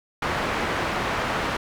white low-pass noise, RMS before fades -26 dBFS, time 0.22-1.57 s, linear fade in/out 5 ms, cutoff 1600 Hz, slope 12 dB/octave, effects none

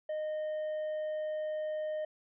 triangle tone, 616 Hz, D#5, 17 cents flat, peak -31 dBFS, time 0.09-2.05 s, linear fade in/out 5 ms, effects resampled to 8000 Hz

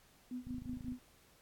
sine tone with tremolo, 249.6 Hz, B3, 19 cents sharp, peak -38 dBFS, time 0.31-0.99 s, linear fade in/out 2 ms, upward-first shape sine, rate 5.5 Hz, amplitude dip 90%
click train, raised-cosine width 5 ms, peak -35 dBFS, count 13, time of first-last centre 0.47-0.921 s, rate 26.6 Hz
effects pink hiss -66 dBFS RMS until 1.41 s + AAC 64 kbps

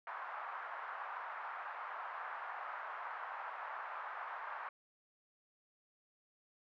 white band-pass noise, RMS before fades -45 dBFS, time 0.07-4.69 s, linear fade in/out 2 ms, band 800 to 1400 Hz, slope 24 dB/octave, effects none

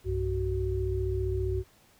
sine tone cluster, 62.8 / 97.8 / 374.2 Hz, B1 / G2 / F#4, +30 / -4 / +20 cents, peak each -31 dBFS, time 0.04-1.64 s, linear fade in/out 50 ms, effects pink hiss -61 dBFS RMS until 1.99 s

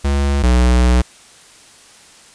square tone pair in turn, 70.1 / 61.51 Hz, C#2 / B1, +20 / -6 cents, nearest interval major second, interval 226 cents, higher first, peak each -14 / -10 dBFS, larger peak second, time 0.04-0.43 / 0.43-1.02 s, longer second, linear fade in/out 10 ms, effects white hiss -44 dBFS RMS until 2.34 s + resampled to 22050 Hz

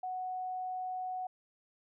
sine tone, 740 Hz, F#5, in tune, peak -35 dBFS, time 0.03-1.27 s, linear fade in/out 5 ms, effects none

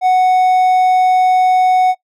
triangle tone, 740 Hz, F#5, in tune, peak -6 dBFS, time 0.01-1.95 s, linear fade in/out 50 ms, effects noise-tail reverb RT60 0.1 s tail -21 dB re dry

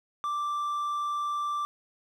triangle tone, 1174.7 Hz, D6, in tune, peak -26 dBFS, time 0.24-1.65 s, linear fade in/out 0 ms, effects none

